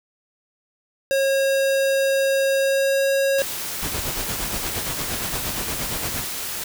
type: tone with pitch glide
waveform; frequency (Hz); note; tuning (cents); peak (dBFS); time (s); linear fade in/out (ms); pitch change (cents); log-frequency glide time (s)
square; 543 to 546.8; C#5 to C#5; -36 to -24; -18; 1.11-3.42; 0; +12; 2.58-3.09
type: noise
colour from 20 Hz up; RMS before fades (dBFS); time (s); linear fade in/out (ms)
white; -29; 3.38-6.64; 5
type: noise with tremolo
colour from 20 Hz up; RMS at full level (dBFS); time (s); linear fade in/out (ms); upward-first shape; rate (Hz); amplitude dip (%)
pink; -27; 3.82-6.25; 5; sine; 8.6; 70
effects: none